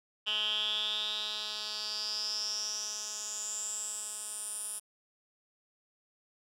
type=tone with band-pass filter sweep; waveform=10% pulse; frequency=212.1 Hz; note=G#3; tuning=37 cents sharp; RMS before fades=-36 dBFS; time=0.26-4.8 s; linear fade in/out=20 ms; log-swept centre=3000 to 10000 Hz; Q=8.6; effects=none